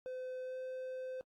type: tone with pitch glide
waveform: triangle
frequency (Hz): 511 to 515.1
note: C5 to C5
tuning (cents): -41 to -27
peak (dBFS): -38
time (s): 0.06-1.21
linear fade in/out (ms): 0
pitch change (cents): +14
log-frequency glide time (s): 0.43-0.57
effects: AAC 64 kbps